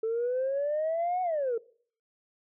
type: exponential two-way sweep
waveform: sine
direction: up then down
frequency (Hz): 440 to 744 to 444.3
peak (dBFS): -25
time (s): 0.03-1.58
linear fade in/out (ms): 5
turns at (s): 1.22
effects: noise-tail reverb RT60 0.5 s tail -21 dB re dry + tanh soft clip ceiling -23 dBFS